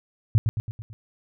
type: tone with echo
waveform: sine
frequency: 109.3 Hz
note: A2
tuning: 11 cents flat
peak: -13 dBFS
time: 0.35-0.38 s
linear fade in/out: 0 ms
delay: 110 ms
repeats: 5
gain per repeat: -5 dB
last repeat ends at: 0.93 s
effects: none